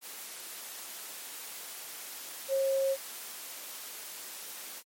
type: tone in noise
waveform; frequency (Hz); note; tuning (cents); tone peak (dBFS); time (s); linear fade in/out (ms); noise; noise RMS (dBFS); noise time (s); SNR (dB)
sine; 540; C#5; -45; -25; 2.48-2.97; 50; white; -43; 0.01-4.83; +15
effects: high-pass 300 Hz 12 dB/octave + MP3 64 kbps